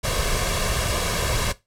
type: noise with comb filter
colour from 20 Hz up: pink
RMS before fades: -23 dBFS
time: 0.03-1.53 s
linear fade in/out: 20 ms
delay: 1.8 ms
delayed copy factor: +0.6
effects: noise-tail reverb RT60 0.2 s tail -17 dB re dry + low-pass 11000 Hz 12 dB/octave